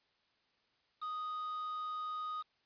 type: tone with quantisation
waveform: triangle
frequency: 1244.5 Hz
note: D#6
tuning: in tune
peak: -36 dBFS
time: 1.01-2.43 s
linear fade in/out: 20 ms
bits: 8
effects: white hiss -75 dBFS RMS until 2.65 s + resampled to 11025 Hz